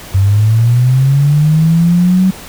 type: linear sweep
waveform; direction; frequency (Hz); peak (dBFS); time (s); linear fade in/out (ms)
sine; up; 94.3 to 190; -6; 0.14-2.31; 10
effects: pink hiss -31 dBFS RMS until 2.48 s